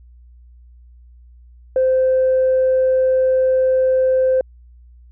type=tone; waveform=sine; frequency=519 Hz; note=C5; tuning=14 cents flat; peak=-11 dBFS; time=1.76-4.41 s; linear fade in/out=2 ms; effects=tanh soft clip ceiling -9 dBFS + added 60 Hz sine -42 dBFS peak until 5.11 s

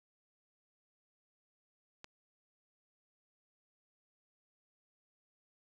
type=click; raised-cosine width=0.2 ms; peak=-30 dBFS; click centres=2.044 s; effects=none

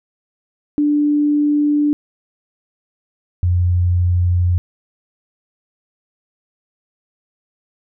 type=tone pair in turn; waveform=sine; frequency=294.4 / 88.75 Hz; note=D4 / F2; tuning=+4 / +28 cents; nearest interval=octave + major sixth; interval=2076 cents; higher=first; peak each=-12 dBFS; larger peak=neither; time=0.78-1.93 / 3.43-4.58 s; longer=neither; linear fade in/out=0 ms; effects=none

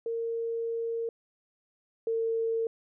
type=tone pair in turn; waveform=sine; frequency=460 / 453.9 Hz; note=A#4 / A#4; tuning=-23 / -46 cents; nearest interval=unison; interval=23 cents; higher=first; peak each=-29 / -26 dBFS; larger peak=second; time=0.06-1.09 / 2.07-2.67 s; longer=first; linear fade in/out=2 ms; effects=none

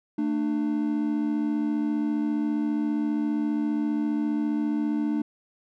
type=tone pair together; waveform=triangle; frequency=223.6 / 298.5 Hz; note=A3 / D4; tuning=+28 / +28 cents; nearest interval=perfect fourth; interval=500 cents; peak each=-26 / -23 dBFS; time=0.18-5.22 s; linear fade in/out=5 ms; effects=none

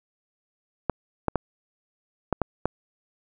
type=clicks; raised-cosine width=1 ms; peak=-8 dBFS; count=6; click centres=0.897 / 1.283 / 1.357 / 2.327 / 2.417 / 2.656 s; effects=none

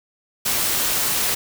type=noise; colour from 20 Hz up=white; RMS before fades=-21 dBFS; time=0.45-1.35 s; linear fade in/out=10 ms; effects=none

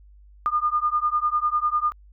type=beating tone pair; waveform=sine; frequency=1210 / 1220 Hz; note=D#6 / D#6; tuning=-49 / -34 cents; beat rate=10 Hz; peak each=-23 dBFS; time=0.46-1.92 s; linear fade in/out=0 ms; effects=added 50 Hz sine -47 dBFS peak until 2.12 s

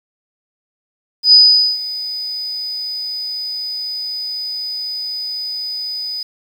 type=tone with ADSR envelope; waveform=sine; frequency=4978 Hz; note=D#8; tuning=in tune; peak=-3 dBFS; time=1.23-6.23 s; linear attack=97 ms; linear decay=450 ms; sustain=-18 dB; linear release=4 ms; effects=7-bit

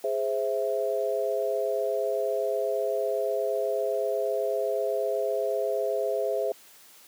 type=chord; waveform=sine; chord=Ab augmented; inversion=none; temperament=equal; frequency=415.3 / 523.3 / 659.3 Hz; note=Ab4 / C5 / E5; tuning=0 / 0 / 0 cents; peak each=-29 dBFS; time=0.04-6.52 s; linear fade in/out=2 ms; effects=white hiss -53 dBFS RMS until 7.07 s + high-pass 200 Hz 12 dB/octave

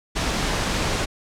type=noise; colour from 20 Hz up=pink; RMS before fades=-23 dBFS; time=0.15-1.06 s; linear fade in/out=20 ms; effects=low-pass 7000 Hz 12 dB/octave

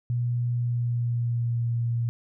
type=tone with pitch glide; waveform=sine; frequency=120.8 to 117.7 Hz; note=B2 to A#2; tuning=-38 to +17 cents; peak=-23 dBFS; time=0.1-2.09 s; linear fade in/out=0 ms; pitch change=-45 cents; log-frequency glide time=0.51-1.67 s; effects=none

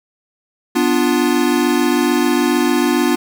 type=chord; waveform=square; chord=B diminished; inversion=none; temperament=equal; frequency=246.9 / 293.7 / 349.2 Hz; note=B3 / D4 / F4; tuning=0 / 0 / 0 cents; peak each=-18 dBFS; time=0.75-3.16 s; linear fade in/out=10 ms; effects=8-bit

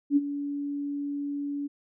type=tone with ADSR envelope; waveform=sine; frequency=285.7 Hz; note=D4; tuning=48 cents flat; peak=-16 dBFS; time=0.1-1.68 s; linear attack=64 ms; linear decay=34 ms; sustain=-13 dB; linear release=20 ms; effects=none

